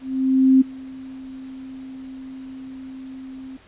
sine tone with ADSR envelope, 263.2 Hz, C4, 10 cents sharp, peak -9 dBFS, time 0-3.57 s, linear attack 610 ms, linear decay 13 ms, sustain -24 dB, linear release 6 ms, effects pink hiss -51 dBFS RMS until 3.67 s + resampled to 8000 Hz

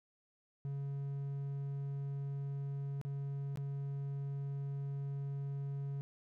triangle tone with dropouts, 139.5 Hz, C#3, 11 cents sharp, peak -35 dBFS, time 0.65-6.01 s, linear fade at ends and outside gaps 0 ms, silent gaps 3.014-3.05 / 3.558-3.573 s, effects none

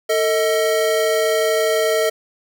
square tone pair together, 446.7 / 631.7 Hz, A4 / D#5, +26 / +26 cents, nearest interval tritone, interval 600 cents, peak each -19 dBFS, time 0.09-2.1 s, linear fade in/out 10 ms, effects 9-bit

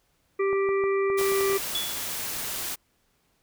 harmonic tone, 392 Hz, G4, in tune, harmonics 1 / 3 / 5 / 6, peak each -22 / -32 / -36 / -38 dBFS, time 0.39-1.58 s, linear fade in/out 10 ms
clicks, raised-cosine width 1 ms, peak -24 dBFS, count 9, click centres 0.53 / 0.69 / 0.839 / 1.101 / 1.212 / 1.32 / 1.409 / 1.499 / 1.53 s
white noise, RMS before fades -32 dBFS, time 1.17-2.76 s, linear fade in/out 20 ms
sine tone with exponential decay, 3417 Hz, G#7, 49 cents sharp, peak -24 dBFS, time 1.75-2.16 s, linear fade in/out 2 ms, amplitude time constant 89 ms
effects pink hiss -69 dBFS RMS until 3.42 s

